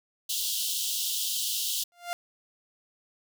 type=high-pass noise; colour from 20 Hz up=pink; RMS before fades=-30 dBFS; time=0.29-1.84 s; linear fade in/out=10 ms; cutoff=2900 Hz; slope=96 dB/octave
type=tone with exponential growth; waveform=sawtooth; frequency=698.5 Hz; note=F5; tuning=in tune; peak=-23 dBFS; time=1.92-2.13 s; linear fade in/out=0 ms; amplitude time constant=45 ms
effects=none